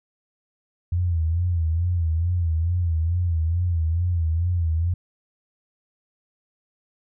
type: tone with vibrato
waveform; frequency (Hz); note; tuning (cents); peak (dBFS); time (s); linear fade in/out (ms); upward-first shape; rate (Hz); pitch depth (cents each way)
sine; 84.5; E2; +43; -19; 0.92-4.94; 5; sine; 2.3; 99
effects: none